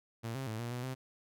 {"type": "tone with pitch steps", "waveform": "sawtooth", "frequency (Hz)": [115, 133.7, 110, 118.8, 123, 130.1], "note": ["A#2", "C3", "A2", "A#2", "B2", "C3"], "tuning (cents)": [-23, 38, 0, 33, -7, -9], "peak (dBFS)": -33, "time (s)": [0.23, 0.95], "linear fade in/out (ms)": 20, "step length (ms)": 120, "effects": []}